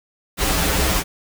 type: noise with comb filter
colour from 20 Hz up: pink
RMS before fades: -19 dBFS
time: 0.37-1.04 s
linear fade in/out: 50 ms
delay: 8.4 ms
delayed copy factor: -0.8
effects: none